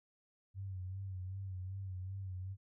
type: tone with vibrato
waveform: sine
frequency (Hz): 94.6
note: F#2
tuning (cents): +39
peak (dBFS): -40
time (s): 0.54-2.57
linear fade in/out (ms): 50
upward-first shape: sine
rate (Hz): 2.6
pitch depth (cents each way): 58
effects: none